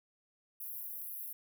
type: high-pass noise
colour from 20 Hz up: pink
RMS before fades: -43 dBFS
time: 0.6-1.33 s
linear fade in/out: 5 ms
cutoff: 11000 Hz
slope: 96 dB/octave
effects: none